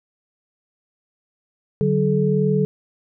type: tone cluster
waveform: sine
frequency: 147.9 / 189 / 429 Hz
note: D3 / F#3 / A4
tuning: +13 / +37 / -44 cents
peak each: -20 dBFS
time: 1.81-2.65 s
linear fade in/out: 0 ms
effects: none